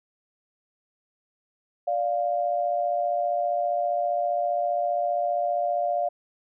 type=tone pair together; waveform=sine; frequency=584.9 / 700 Hz; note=D5 / F5; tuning=-7 / +4 cents; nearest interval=minor third; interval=311 cents; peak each=-27 / -24 dBFS; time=1.87-6.09 s; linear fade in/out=10 ms; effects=none